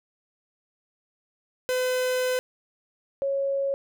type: tone pair in turn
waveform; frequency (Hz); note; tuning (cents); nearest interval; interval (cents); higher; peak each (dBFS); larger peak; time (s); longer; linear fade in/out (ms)
45% pulse / sine; 507 / 551; B4 / C#5; +45 / -11; minor second; 144; second; -23; neither; 1.69-2.39 / 3.22-3.74; first; 0
effects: none